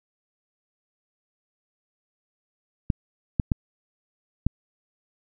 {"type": "clicks", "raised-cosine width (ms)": 5, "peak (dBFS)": -8, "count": 4, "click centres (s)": [2.902, 3.398, 3.518, 4.466], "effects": []}